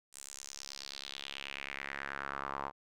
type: tone with band-pass filter sweep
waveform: sawtooth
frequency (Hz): 69.3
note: C#2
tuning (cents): 0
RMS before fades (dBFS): -43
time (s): 0.12-2.72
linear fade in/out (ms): 50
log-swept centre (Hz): 8600 to 960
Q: 3.2
effects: none